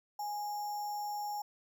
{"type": "tone with sample-and-hold", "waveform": "sine", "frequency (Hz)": 830.6, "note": "G#5", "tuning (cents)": 0, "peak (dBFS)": -35, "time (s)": [0.19, 1.42], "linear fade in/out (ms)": 5, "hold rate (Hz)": 6300, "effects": []}